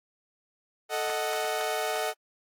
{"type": "chord", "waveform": "sawtooth", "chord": "D# diminished", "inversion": "second", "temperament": "equal", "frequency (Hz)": [440, 622.3, 740], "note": ["A4", "D#5", "F#5"], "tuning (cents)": [0, 0, 0], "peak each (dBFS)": [-29, -28, -28], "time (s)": [0.89, 2.14], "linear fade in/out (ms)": 50, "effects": ["AAC 64 kbps"]}